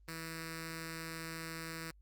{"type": "tone with notch filter", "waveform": "5% pulse", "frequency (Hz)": 162.9, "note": "E3", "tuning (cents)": -20, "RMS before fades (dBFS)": -44, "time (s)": [0.08, 1.91], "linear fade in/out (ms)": 2, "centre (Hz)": 770, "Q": 0.7, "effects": ["added 50 Hz sine -59 dBFS peak until 2.01 s", "Opus 32 kbps"]}